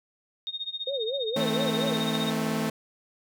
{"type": "tone with tremolo", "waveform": "sine", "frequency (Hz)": 3700, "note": "A#7", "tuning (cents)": -14, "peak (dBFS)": -28, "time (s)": [0.47, 2.3], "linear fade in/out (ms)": 0, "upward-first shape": "sine", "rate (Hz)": 15, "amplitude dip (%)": 90}
{"type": "tone with vibrato", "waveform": "sine", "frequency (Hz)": 493.9, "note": "B4", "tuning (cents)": 0, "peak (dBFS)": -28, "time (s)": [0.87, 1.99], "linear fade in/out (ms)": 5, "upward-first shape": "sine", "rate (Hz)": 4.3, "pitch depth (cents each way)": 230}
{"type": "chord", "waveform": "sawtooth", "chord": "A diminished", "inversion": "second", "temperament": "equal with one note detuned", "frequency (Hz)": [159.48, 220, 261.6], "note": ["Eb3", "A3", "C4"], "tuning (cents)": [43, 0, 0], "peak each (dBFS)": [-28, -24, -29], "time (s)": [1.36, 2.7], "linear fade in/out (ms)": 5}
{"effects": []}